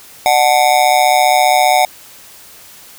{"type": "tone with amplitude modulation", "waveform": "square", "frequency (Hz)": 740, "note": "F#5", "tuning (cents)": 0, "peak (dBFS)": -5, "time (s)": [0.26, 1.85], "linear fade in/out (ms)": 0, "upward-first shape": "sine", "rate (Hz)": 135, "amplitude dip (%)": 95, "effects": ["white hiss -39 dBFS RMS until 2.98 s"]}